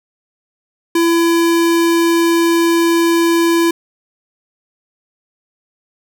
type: tone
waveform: square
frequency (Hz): 336.1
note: E4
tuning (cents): +34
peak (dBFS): -11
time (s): 0.95-3.71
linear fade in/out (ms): 5
effects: none